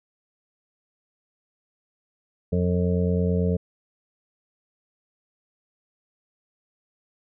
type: harmonic tone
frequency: 89.1 Hz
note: F2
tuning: 35 cents sharp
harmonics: 1 / 2 / 3 / 5 / 6 / 7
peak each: -24 / -23 / -37 / -27 / -33 / -37 dBFS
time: 2.52-3.57 s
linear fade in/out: 10 ms
effects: none